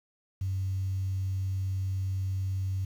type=tone; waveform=sine; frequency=95.3 Hz; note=G2; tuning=48 cents flat; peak=-27 dBFS; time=0.41-2.85 s; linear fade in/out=5 ms; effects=tanh soft clip ceiling -23 dBFS + 9-bit